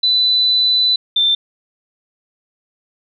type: tone pair in turn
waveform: sine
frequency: 3994 / 3566 Hz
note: B7 / A7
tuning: +19 / +22 cents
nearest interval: major second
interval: 197 cents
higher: first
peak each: -11 dBFS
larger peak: neither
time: 0.03-0.96 / 1.16-1.35 s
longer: first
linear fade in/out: 5 ms
effects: none